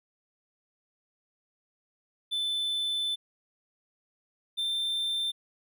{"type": "tone pair in turn", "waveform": "triangle", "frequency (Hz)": [3520, 3571], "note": ["A7", "A7"], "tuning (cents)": [0, 25], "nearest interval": "unison", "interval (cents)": 25, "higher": "second", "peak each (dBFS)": -26, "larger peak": "neither", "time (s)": [[2.31, 3.16], [4.57, 5.32]], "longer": "first", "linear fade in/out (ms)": 20, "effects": []}